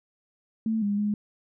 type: tone with pitch steps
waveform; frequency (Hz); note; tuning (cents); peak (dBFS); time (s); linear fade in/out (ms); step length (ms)
sine; 221.8 / 203.5 / 208; A3 / G#3 / G#3; +14 / -35 / +3; -23; 0.66-1.14; 2; 160
effects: none